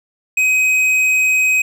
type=tone with tanh clipping; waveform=triangle; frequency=2523 Hz; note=D#7; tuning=23 cents sharp; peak=-13 dBFS; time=0.37-1.62 s; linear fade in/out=5 ms; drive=13 dB; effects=none